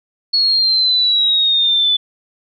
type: exponential sweep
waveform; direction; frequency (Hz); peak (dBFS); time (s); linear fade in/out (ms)
sine; down; 4364 to 3472; -11; 0.33-1.97; 10
effects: none